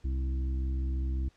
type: harmonic tone with a mistuned harmonic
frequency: 65.41 Hz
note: C2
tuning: in tune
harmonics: 1 / 2 / 3 / 4 / 5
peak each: -28 / -44 / -48 / -47 / -45 dBFS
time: 0.04-1.29 s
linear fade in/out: 10 ms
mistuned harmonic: 3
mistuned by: -15 cents
effects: pink hiss -66 dBFS RMS until 1.36 s + low-pass 6000 Hz 12 dB/octave